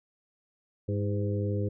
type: harmonic tone with a mistuned harmonic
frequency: 101.9 Hz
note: G#2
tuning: 32 cents flat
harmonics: 1 / 2 / 3 / 4 / 5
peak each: -28 / -36 / -37 / -36 / -37 dBFS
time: 0.88-1.69 s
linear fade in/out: 10 ms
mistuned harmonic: 3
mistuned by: +53 cents
effects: none

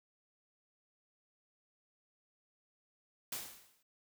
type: noise with exponential decay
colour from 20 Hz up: white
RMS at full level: -38 dBFS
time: 3.32-3.83 s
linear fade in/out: 5 ms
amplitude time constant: 110 ms
effects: none

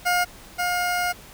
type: tone pair in turn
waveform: 20% pulse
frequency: 713 / 713 Hz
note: F5 / F5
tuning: +36 / +36 cents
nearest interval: unison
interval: 0 cents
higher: neither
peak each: -14 / -17 dBFS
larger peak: first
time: 0.05-0.25 / 0.58-1.13 s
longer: second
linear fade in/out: 20 ms
effects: pink hiss -45 dBFS RMS until 1.33 s

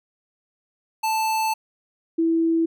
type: tone pair in turn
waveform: square / sine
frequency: 880 / 328.9 Hz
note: A5 / E4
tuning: 0 / -4 cents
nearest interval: octave + perfect fourth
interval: 1704 cents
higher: first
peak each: -21 / -17 dBFS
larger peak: second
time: 1.03-1.54 / 2.18-2.66 s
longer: first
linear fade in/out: 10 ms
effects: none

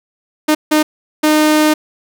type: tone bursts at uneven times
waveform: sawtooth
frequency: 306.2 Hz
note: D#4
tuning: 28 cents flat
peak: -5 dBFS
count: 3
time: 0.48-0.55 / 0.71-0.83 / 1.23-1.74 s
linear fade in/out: 10 ms
effects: none

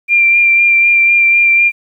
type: tone with vibrato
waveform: sine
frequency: 2378 Hz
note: D7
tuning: 21 cents sharp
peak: -6 dBFS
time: 0.08-1.72 s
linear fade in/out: 50 ms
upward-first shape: sine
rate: 4 Hz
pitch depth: 17 cents each way
effects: 8-bit

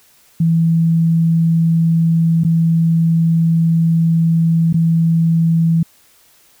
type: tone with dropouts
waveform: sine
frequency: 164.81 Hz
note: E3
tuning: in tune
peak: -10 dBFS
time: 0.4-5.83 s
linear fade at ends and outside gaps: 5 ms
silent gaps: 2.437-2.447 / 4.728-4.741 s
effects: white hiss -51 dBFS RMS until 6.6 s

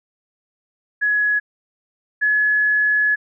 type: tone pair in turn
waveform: sine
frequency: 1684 / 1699.6 Hz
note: G#6 / G#6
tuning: +24 / +40 cents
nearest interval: unison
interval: 16 cents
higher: second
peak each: -15 / -14 dBFS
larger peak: second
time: 1.01-1.4 / 2.21-3.16 s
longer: second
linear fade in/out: 20 ms
effects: none

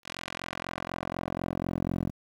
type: tone with band-pass filter sweep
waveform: 10% pulse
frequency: 44.05 Hz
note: F1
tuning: 16 cents sharp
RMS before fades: -34 dBFS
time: 0.03-2.12 s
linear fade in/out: 50 ms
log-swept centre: 3400 to 200 Hz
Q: 0.73
effects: 9-bit

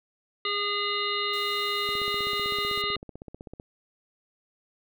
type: harmonic tone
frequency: 408.8 Hz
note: G#4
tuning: 27 cents flat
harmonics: 1 / 3 / 5 / 7 / 9 / 10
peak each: -34 / -31 / -33 / -33 / -33 / -35 dBFS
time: 0.45-2.96 s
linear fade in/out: 2 ms
type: noise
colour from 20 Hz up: white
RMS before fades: -47 dBFS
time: 1.33-2.82 s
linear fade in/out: 5 ms
type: click train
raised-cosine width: 2 ms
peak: -27 dBFS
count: 28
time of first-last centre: 1.89-3.599 s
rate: 15.8 Hz
effects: none

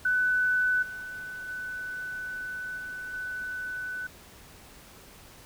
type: tone with level steps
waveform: sine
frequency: 1498 Hz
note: F#6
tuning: 21 cents sharp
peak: -22 / -36 / -33 / -35 / -32 dBFS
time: 0.05-4.07 s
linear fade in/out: 5 ms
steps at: 0.82 / 1.48 / 2.77 / 3.13 s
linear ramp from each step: 10 ms
effects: pink hiss -51 dBFS RMS until 5.45 s

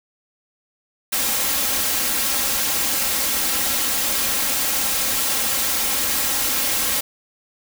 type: noise with comb filter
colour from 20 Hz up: white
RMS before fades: -21 dBFS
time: 1.12-7.01 s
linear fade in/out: 10 ms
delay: 3.7 ms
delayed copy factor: +0.6
effects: none

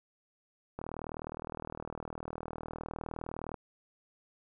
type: click train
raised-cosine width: 1 ms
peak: -25 dBFS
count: 110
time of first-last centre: 0.79-3.543 s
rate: 39.6 Hz
effects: none

